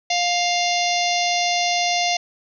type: harmonic tone with a mistuned harmonic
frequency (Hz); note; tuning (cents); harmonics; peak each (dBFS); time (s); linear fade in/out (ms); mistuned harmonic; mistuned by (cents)
703; F5; +11; 1 / 3 / 4 / 5 / 6 / 7 / 8 / 9; -21 / -26 / -27 / -28 / -29 / -29 / -30 / -31; 0.1-2.17; 5; 4; -18
effects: none